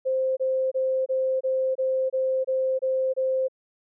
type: tone bursts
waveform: sine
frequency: 523.3 Hz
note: C5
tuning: in tune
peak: -21 dBFS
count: 10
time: 0.05-3.484 s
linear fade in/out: 20 ms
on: 320 ms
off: 26 ms
effects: none